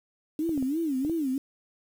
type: tone with vibrato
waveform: sine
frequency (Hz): 293.7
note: D4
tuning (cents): 0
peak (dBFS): -25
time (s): 0.39-1.38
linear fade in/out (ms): 2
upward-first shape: sine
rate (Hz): 3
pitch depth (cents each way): 230
type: clicks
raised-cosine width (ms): 2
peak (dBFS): -25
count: 5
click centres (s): 0.493 / 0.577 / 0.626 / 1.049 / 1.097
effects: 8-bit